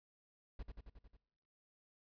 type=noise with echo; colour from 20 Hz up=brown; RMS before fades=-45 dBFS; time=0.59-0.63 s; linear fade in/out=5 ms; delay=90 ms; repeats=6; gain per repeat=-3 dB; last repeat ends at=1.17 s; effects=noise-tail reverb RT60 1.0 s tail -24 dB re dry + resampled to 11025 Hz